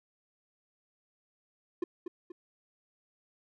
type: tone with echo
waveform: triangle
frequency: 352.1 Hz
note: F4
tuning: 14 cents sharp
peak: -26 dBFS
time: 1.82-1.84 s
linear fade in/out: 5 ms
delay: 240 ms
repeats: 2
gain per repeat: -7 dB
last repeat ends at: 2.32 s
effects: none